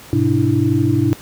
sine tone cluster, 105.7 / 127.9 / 294.6 / 326.9 Hz, G#2 / C3 / D4 / E4, +31 / -39 / +6 / -14 cents, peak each -18 dBFS, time 0.13-1.13 s, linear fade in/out 0 ms, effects pink hiss -39 dBFS RMS until 1.21 s + high-pass 60 Hz 12 dB/octave

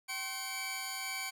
15% pulse tone cluster, 767 / 1064 / 2299 Hz, G5 / C6 / D7, -38 / +29 / -37 cents, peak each -37 / -38 / -32 dBFS, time 0.08-1.31 s, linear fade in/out 20 ms, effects none

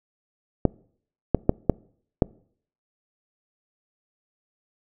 clicks, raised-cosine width 2 ms, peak -3 dBFS, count 5, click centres 0.653 / 1.347 / 1.494 / 1.697 / 2.222 s, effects noise-tail reverb RT60 0.6 s tail -25 dB re dry

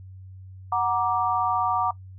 sine chord, Gb augmented, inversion none, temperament equal with one note detuned, 740 / 940.4 / 1174.7 Hz, Gb5 / Bb5 / D6, 0 / +15 / 0 cents, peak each -25 dBFS, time 0.72-1.91 s, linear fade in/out 5 ms, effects noise-tail reverb RT60 0.1 s tail -18 dB re dry + added 94 Hz sine -40 dBFS peak until 2.18 s

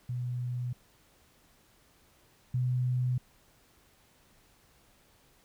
sine tone pair in turn, 123.47 / 125.63 Hz, B2 / B2, 0 / +30 cents, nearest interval unison, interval 30 cents, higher second, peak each -31 / -26 dBFS, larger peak second, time 0.09-0.73 / 2.54-3.18 s, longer neither, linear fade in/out 5 ms, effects pink hiss -64 dBFS RMS until 5.44 s

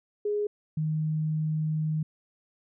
sine tone pair in turn, 415.3 / 155.56 Hz, G#4 / D#3, 0 / 0 cents, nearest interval octave + perfect fourth, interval 1700 cents, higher first, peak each -25 dBFS, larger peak neither, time 0.25-0.47 / 0.77-2.03 s, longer second, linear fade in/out 5 ms, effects none

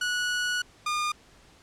sawtooth tone pair in turn, 1467 / 1213.1 Hz, F#6 / D#6, -15 / -44 cents, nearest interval minor third, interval 329 cents, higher first, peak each -22 dBFS, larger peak neither, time 0.01-0.62 / 0.86-1.12 s, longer first, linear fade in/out 5 ms, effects pink hiss -56 dBFS RMS until 1.62 s + low-pass 8000 Hz 12 dB/octave

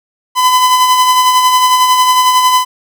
45% pulse tone with tremolo, 1009 Hz, B5, 37 cents sharp, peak -5 dBFS, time 0.35-2.65 s, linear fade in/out 50 ms, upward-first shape sine, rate 11 Hz, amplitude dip 40%, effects none

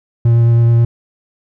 triangle tone with vibrato, 117 Hz, A#2, 7 cents sharp, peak -5 dBFS, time 0.25-0.85 s, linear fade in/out 5 ms, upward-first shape sine, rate 9.3 Hz, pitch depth 10 cents each way, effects none

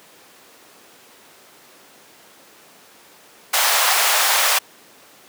pink high-pass noise, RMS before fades -17 dBFS, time 3.53-4.59 s, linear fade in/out 10 ms, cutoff 700 Hz, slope 24 dB/octave, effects pink hiss -47 dBFS RMS until 5.28 s + high-pass 300 Hz 12 dB/octave

